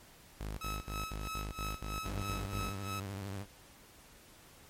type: tone bursts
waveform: sawtooth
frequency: 51.91 Hz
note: G#1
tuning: in tune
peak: -34 dBFS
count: 10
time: 0.4-2.704 s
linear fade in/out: 10 ms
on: 180 ms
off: 56 ms
type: tone with tremolo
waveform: sawtooth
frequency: 1292 Hz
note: E6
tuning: 35 cents flat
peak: -34 dBFS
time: 0.61-3 s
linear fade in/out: 2 ms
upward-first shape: sine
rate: 3.1 Hz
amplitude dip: 85%
type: tone with vibrato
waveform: sawtooth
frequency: 98.5 Hz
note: G2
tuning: 9 cents sharp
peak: -35 dBFS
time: 2.02-3.46 s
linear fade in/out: 50 ms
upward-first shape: square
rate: 13 Hz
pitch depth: 58 cents each way
effects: pink hiss -58 dBFS RMS until 4.69 s + MP3 64 kbps